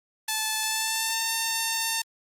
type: tone with pitch glide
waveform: 5% pulse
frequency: 872 to 903.8 Hz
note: A5 to A5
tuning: -16 to +46 cents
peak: -13 dBFS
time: 0.28-2.02 s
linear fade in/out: 5 ms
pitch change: +62 cents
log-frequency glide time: 0.61-1.24 s
effects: Opus 32 kbps